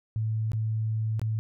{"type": "tone with dropouts", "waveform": "sine", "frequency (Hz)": 110, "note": "A2", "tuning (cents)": 0, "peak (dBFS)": -25, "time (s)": [0.16, 1.39], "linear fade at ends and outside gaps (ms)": 0, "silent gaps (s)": [[0.518, 0.533], [1.195, 1.216]], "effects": []}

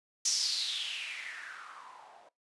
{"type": "noise with low-pass filter sweep", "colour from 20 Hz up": "violet", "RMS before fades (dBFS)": -37, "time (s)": [0.25, 2.29], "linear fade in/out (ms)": 5, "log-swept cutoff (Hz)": [6000, 660], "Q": 5.6, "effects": ["noise-tail reverb RT60 0.2 s tail -22 dB re dry", "resampled to 24000 Hz"]}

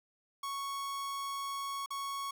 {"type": "tone with dropouts", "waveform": "45% pulse", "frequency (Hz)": 1108, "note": "C#6", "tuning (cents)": -1, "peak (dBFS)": -36, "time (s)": [0.43, 2.31], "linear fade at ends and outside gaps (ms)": 5, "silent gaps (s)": [1.861, 1.905], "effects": ["12-bit"]}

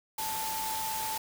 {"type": "tone in noise", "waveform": "sine", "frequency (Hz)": 880, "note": "A5", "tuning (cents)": 0, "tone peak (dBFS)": -34, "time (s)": [0.18, 1.18], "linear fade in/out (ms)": 5, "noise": "white", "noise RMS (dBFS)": -36, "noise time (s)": [0.18, 1.18], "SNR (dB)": -1, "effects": []}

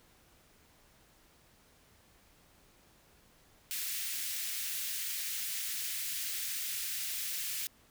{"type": "high-pass noise", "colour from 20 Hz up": "white", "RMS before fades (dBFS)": -37, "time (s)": [3.71, 7.67], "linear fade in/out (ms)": 0, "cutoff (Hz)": 1800, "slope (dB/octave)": 24, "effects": ["pink hiss -64 dBFS RMS until 7.9 s"]}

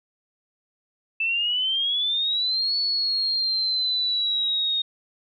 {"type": "exponential two-way sweep", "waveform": "sine", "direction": "up then down", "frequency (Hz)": [2637, 4435, 3706], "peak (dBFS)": -21, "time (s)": [1.2, 4.82], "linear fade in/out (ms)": 5, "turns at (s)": 2.77, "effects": []}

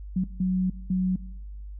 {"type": "tone bursts at uneven times", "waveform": "sine", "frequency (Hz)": 185, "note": "F#3", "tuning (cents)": 0, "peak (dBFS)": -21, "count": 3, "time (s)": [[0.16, 0.24], [0.4, 0.7], [0.9, 1.16]], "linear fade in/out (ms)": 5, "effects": ["noise-tail reverb RT60 1.0 s tail -21 dB re dry", "added 50 Hz sine -36 dBFS peak until 1.79 s"]}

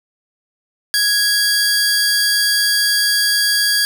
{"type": "tone pair together", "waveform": "sawtooth", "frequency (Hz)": [1661.2, 4699], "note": ["G#6", "D8"], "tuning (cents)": [0, 0], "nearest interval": "octave + tritone", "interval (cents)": 1800, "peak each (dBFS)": -13, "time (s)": [0.94, 3.85], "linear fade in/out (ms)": 0, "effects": []}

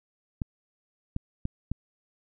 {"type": "clicks", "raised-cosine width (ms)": 5, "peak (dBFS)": -17, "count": 4, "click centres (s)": [0.418, 1.164, 1.454, 1.716], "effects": []}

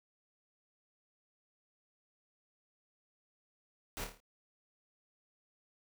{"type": "noise with echo", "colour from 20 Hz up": "pink", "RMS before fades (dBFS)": -41, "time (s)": [3.97, 4.04], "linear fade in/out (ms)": 0, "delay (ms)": 27, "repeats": 6, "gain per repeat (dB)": -5, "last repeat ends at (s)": 4.202, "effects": []}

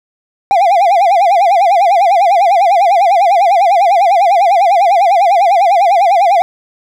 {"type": "tone with vibrato", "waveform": "triangle", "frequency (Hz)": 740, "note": "F#5", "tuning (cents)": 0, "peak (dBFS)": -4, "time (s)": [0.51, 6.42], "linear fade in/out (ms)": 0, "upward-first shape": "sine", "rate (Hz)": 10, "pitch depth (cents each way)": 180, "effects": []}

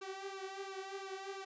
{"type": "tone with flanger", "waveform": "sawtooth", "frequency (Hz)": 387.7, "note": "G4", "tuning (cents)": -19, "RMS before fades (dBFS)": -45, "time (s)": [0.01, 1.45], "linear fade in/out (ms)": 10, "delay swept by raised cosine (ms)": [0.73, 4.13], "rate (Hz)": 2.9, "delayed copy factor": 0.75, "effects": ["resampled to 16000 Hz"]}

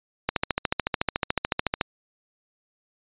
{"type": "click train", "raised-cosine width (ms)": 0.3, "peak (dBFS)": -6, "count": 22, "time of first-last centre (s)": [0.29, 1.812], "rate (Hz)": 13.8, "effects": ["resampled to 8000 Hz"]}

